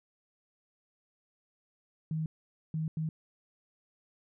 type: tone bursts at uneven times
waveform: sine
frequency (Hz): 158.1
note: D#3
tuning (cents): +28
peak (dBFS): -30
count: 3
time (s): 2.11-2.26 / 2.74-2.88 / 2.97-3.09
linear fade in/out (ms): 2
effects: none